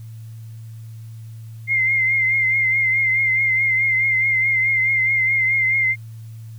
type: tone with vibrato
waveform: sine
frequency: 2101 Hz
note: C7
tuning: 7 cents sharp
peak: -15 dBFS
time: 1.67-5.96 s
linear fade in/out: 50 ms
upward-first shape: triangle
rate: 4.7 Hz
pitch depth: 48 cents each way
effects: added 112 Hz sine -33 dBFS peak until 6.58 s + white hiss -56 dBFS RMS until 6.58 s